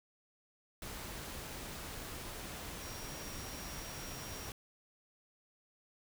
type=tone in noise; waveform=sine; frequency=5630 Hz; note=F8; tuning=13 cents sharp; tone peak=-52 dBFS; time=2.81-4.49 s; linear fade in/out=2 ms; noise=pink; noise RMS=-45 dBFS; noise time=0.82-4.52 s; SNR=-10 dB; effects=none